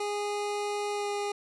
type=tone with pitch glide; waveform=25% pulse; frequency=412.1 to 408.8 Hz; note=G#4 to G#4; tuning=-13 to -27 cents; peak=-26 dBFS; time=0-1.32 s; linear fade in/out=5 ms; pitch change=-14 cents; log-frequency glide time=0.93-1.08 s; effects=resampled to 24000 Hz